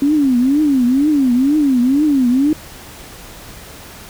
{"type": "tone with vibrato", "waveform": "sine", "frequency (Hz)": 272.1, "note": "C#4", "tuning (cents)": -32, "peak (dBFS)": -10, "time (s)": [0.02, 2.53], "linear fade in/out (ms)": 2, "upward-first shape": "triangle", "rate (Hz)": 2.1, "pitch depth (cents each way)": 240, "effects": ["pink hiss -36 dBFS RMS until 4.09 s"]}